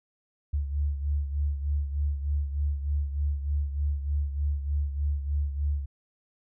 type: beating tone pair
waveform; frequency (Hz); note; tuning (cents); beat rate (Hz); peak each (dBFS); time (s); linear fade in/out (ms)
sine; 71.6 / 74.9; D2 / D2; -43 / +35; 3.3; -26 / -33; 0.53-5.86; 10
effects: none